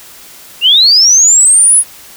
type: linear sweep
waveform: sine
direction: up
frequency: 2693 to 10548 Hz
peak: -3 dBFS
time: 0.61-1.84 s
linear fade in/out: 50 ms
effects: white hiss -35 dBFS RMS until 2.16 s